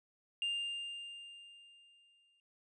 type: tone with exponential decay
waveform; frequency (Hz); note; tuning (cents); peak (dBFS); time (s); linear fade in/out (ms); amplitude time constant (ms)
triangle; 2801; F7; +4; -30; 0.42-2.4; 1; 430
effects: tanh soft clip ceiling -26 dBFS + resampled to 24000 Hz